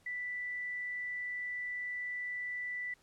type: tone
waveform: sine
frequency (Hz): 1975.5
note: B6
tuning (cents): 0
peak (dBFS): -36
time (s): 0.06-2.94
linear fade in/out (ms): 5
effects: pink hiss -68 dBFS RMS until 3.02 s + low-pass 11000 Hz 12 dB/octave